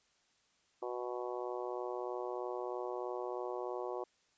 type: harmonic tone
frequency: 123.1 Hz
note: B2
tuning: 5 cents flat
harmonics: 3 / 4 / 5 / 6 / 7 / 8 / 9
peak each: -41 / -43 / -45 / -47 / -48 / -49 / -50 dBFS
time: 0.82-4.04 s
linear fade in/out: 5 ms
effects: white hiss -73 dBFS RMS until 4.37 s + resampled to 16000 Hz